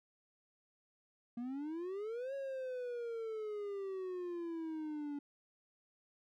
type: exponential two-way sweep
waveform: triangle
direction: up then down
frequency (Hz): 233.1 to 554.4 to 284.7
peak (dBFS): -37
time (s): 1.37-5.19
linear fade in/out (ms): 5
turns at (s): 2.34
effects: none